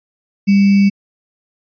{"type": "tone with sample-and-hold", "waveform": "sine", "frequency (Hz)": 199.1, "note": "G3", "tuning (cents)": 27, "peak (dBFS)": -7, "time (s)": [0.47, 0.9], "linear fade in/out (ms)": 20, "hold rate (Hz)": 2450, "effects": ["resampled to 11025 Hz"]}